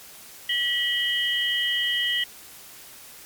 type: tone cluster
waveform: sine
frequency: 1940 / 2938 / 3169 Hz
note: B6 / F#7 / G7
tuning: -31 / -13 / +18 cents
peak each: -26 dBFS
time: 0.49-2.24 s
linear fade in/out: 5 ms
effects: white hiss -45 dBFS RMS until 3.25 s + MP3 96 kbps